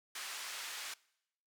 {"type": "band-pass noise", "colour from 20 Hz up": "pink", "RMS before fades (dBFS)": -44, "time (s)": [0.15, 0.94], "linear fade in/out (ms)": 5, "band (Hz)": [1400, 9800], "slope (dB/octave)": 12, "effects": ["noise-tail reverb RT60 0.8 s tail -23 dB re dry"]}